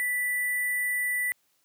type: tone with sample-and-hold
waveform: sine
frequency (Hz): 1975.5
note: B6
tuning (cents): 0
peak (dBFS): -25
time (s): 0-1.32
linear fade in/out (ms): 0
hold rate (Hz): 11025
effects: white hiss -70 dBFS RMS until 1.64 s + high-pass 100 Hz 12 dB/octave

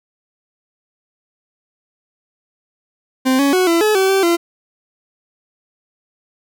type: tone with pitch steps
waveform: 40% pulse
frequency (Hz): 260.3 / 279.8 / 368.9 / 335.9 / 427.1 / 382.6 / 387.4 / 341.1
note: C4 / C#4 / F#4 / E4 / G#4 / G4 / G4 / F4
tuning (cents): -9 / +16 / -5 / +33 / +48 / -42 / -20 / -41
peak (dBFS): -11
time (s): 3.25-4.37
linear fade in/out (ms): 20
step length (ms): 140
effects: none

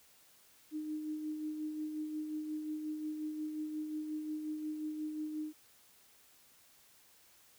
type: tone with tremolo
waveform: sine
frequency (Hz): 306.9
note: D#4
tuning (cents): -24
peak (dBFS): -35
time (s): 0.71-5.53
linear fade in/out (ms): 50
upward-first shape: sine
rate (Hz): 5.6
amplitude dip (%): 40
effects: white hiss -64 dBFS RMS until 7.58 s

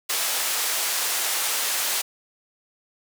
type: band-pass noise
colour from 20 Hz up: white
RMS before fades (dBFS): -25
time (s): 0.09-2.02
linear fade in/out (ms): 10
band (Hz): 550 to 13000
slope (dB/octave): 12
effects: none

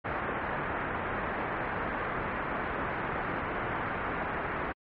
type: low-pass noise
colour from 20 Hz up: white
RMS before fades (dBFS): -33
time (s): 0.04-4.73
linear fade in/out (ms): 20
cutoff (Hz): 1800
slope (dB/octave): 24
effects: low-pass 3000 Hz 12 dB/octave + MP3 32 kbps

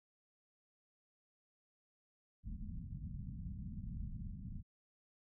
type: low-pass noise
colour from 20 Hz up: pink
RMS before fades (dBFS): -45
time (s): 2.43-4.63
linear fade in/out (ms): 50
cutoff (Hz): 220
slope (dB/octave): 48
effects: none

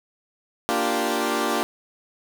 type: chord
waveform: 15% pulse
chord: G minor seventh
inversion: first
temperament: equal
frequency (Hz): 233.1 / 293.7 / 349.2 / 392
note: Bb3 / D4 / F4 / G4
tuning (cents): 0 / 0 / 0 / 0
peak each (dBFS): -21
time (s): 0.69-1.63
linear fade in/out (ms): 0
effects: none

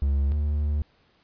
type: tone pair in turn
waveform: triangle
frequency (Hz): 69.8 / 73.98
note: C#2 / D2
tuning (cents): +13 / +13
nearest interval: minor second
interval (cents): 100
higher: second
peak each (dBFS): -18 / -20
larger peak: first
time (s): 0.02-0.32 / 0.32-0.82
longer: second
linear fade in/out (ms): 0
effects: pink hiss -63 dBFS RMS until 1.23 s + resampled to 11025 Hz

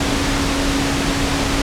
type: tone in noise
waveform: sine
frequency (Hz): 277.2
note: C#4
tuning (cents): 0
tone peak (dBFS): -21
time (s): 0-1.62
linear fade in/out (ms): 5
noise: pink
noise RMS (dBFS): -19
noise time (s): 0-1.62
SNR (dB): -5
effects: low-pass 7000 Hz 12 dB/octave

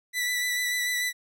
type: tone with vibrato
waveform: sawtooth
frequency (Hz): 1975.5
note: B6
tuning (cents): 0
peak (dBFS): -22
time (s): 0.13-1.13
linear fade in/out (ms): 50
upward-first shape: sine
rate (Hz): 6.8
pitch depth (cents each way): 18
effects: none

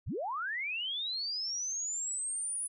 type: linear sweep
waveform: sine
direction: up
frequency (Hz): 31.37 to 9956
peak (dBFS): -33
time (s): 0.06-2.68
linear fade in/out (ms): 20
effects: none

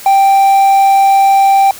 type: tone with quantisation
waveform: triangle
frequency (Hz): 784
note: G5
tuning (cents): 0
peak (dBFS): -3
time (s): 0.06-1.71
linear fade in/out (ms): 2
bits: 5
effects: white hiss -31 dBFS RMS until 1.79 s

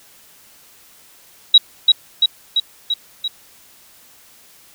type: tone with echo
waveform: sine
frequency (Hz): 3859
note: B7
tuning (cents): -41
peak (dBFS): -3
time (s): 1.54-1.58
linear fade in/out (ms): 5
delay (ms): 340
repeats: 5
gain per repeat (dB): -3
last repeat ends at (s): 3.28
effects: white hiss -48 dBFS RMS until 4.74 s

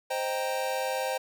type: chord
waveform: square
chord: C minor seventh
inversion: none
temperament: equal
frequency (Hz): 523.3 / 622.3 / 784 / 932.3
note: C5 / Eb5 / G5 / Bb5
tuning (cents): 0 / 0 / 0 / 0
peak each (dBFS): -32 / -37 / -34 / -38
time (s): 0.1-1.18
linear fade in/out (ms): 10
effects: none

